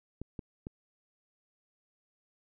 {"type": "clicks", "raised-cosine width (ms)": 3, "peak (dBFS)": -26, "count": 3, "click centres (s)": [0.216, 0.392, 0.669], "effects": []}